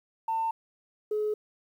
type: tone pair in turn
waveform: sine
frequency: 899 / 424.3 Hz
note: A5 / G#4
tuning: +37 / +37 cents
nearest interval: octave + minor second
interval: 1300 cents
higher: first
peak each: -25 dBFS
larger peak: neither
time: 0.28-0.51 / 1.11-1.34 s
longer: neither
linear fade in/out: 5 ms
effects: tanh soft clip ceiling -21 dBFS + 10-bit